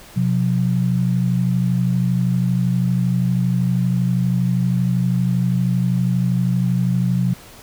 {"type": "tone pair together", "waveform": "sine", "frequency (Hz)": [127.4, 180], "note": ["C3", "F#3"], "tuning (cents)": [-46, -47], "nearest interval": "tritone", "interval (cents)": 599, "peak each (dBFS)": -18, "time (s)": [0.16, 7.34], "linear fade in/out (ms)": 10, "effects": ["pink hiss -42 dBFS RMS until 7.62 s"]}